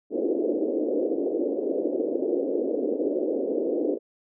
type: band-pass noise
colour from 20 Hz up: pink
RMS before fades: -26 dBFS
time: 0.1-3.99 s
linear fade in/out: 50 ms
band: 280 to 540 Hz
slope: 48 dB/octave
effects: none